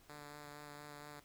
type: tone with vibrato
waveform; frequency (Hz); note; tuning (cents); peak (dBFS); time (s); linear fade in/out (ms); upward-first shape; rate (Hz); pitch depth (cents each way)
5% pulse; 146.9; D3; +1; -39; 0.09-1.2; 2; sine; 4.3; 14
effects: pink hiss -66 dBFS RMS until 1.24 s